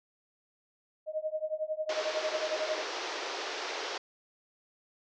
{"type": "tone with tremolo", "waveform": "sine", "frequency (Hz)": 622.3, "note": "D#5", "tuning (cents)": 0, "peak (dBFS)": -27, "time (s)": [1.06, 2.83], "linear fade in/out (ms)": 50, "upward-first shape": "triangle", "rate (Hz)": 11, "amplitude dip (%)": 100}
{"type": "band-pass noise", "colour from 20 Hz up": "pink", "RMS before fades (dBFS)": -37, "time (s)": [1.89, 3.98], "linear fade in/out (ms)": 5, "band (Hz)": [350, 6000], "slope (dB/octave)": 48}
{"effects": []}